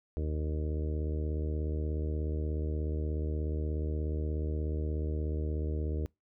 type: harmonic tone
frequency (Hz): 76.7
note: D#2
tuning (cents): -24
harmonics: 1 / 2 / 3 / 4 / 5 / 6 / 7 / 8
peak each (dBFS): -31 / -41 / -46 / -42 / -43 / -43 / -53 / -52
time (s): 0.17-6.06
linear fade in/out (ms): 0
effects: noise-tail reverb RT60 0.2 s tail -25 dB re dry